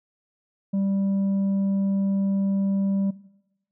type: tone with tanh clipping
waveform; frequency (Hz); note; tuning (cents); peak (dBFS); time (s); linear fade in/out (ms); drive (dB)
triangle; 196; G3; 0; -22; 0.73-3.11; 10; 9
effects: noise-tail reverb RT60 0.9 s tail -19 dB re dry